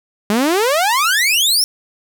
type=exponential sweep; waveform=sawtooth; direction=up; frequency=199.7 to 5590 Hz; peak=-9 dBFS; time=0.3-1.64 s; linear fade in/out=0 ms; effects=8-bit